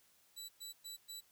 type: tone bursts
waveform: 20% pulse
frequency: 3951 Hz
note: B7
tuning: in tune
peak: -40 dBFS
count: 4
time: 0.36-1.21 s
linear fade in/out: 20 ms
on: 130 ms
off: 110 ms
effects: white hiss -70 dBFS RMS until 1.31 s